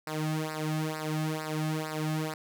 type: tone with flanger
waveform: sawtooth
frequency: 155.56 Hz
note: D#3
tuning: in tune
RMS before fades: -32 dBFS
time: 0.07-2.34 s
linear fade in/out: 2 ms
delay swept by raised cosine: 0.3 to 2.1 ms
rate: 2.2 Hz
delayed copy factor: -0.9
effects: none